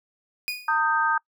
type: tone with exponential decay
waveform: 30% pulse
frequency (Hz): 2467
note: D#7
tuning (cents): -15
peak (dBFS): -21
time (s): 0.48-0.8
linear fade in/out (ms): 0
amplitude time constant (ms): 69
type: chord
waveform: sine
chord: Eb major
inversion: second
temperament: equal with one note detuned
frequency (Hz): 910 / 1244.5 / 1568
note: Bb5 / Eb6 / G6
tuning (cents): -42 / 0 / 0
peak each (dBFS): -24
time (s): 0.68-1.18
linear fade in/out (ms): 5
effects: noise-tail reverb RT60 0.1 s tail -26 dB re dry